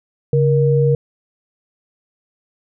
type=tone pair together; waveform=sine; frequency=140 / 471.4 Hz; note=C#3 / A#4; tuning=+18 / +19 cents; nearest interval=octave + major sixth; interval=2101 cents; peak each=-13 / -15 dBFS; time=0.33-0.95 s; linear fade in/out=2 ms; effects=none